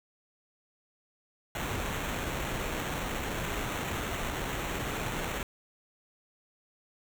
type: noise with sample-and-hold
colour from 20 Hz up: pink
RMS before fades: -34 dBFS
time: 1.55-5.43 s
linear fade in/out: 2 ms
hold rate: 4900 Hz
effects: none